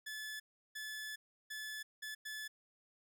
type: tone bursts at uneven times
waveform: sawtooth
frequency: 1727 Hz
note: A6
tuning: 33 cents flat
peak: -39 dBFS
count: 5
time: 0.06-0.4 / 0.75-1.16 / 1.5-1.83 / 2.02-2.15 / 2.25-2.48 s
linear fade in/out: 10 ms
effects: none